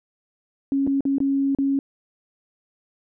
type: tone with dropouts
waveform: sine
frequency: 275.1 Hz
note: C#4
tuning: 13 cents flat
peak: -18 dBFS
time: 0.72-1.79 s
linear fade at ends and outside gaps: 1 ms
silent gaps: 0.867-0.874 / 1.007-1.053 / 1.183-1.203 / 1.549-1.586 s
effects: none